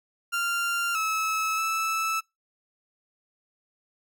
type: tone with pitch steps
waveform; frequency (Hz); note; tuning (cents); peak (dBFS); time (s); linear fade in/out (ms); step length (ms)
30% pulse; 1390 / 1298 / 1312; F6 / E6 / E6; -9 / -27 / -9; -22; 0.32-2.21; 20; 630
effects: noise-tail reverb RT60 0.2 s tail -25 dB re dry